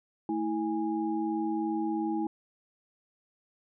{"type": "tone cluster", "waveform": "sine", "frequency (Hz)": [220.9, 323.8, 824], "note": ["A3", "E4", "G#5"], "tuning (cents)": [7, -31, -14], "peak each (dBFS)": [-35, -29, -36], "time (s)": [0.29, 2.27], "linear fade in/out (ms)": 2, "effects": []}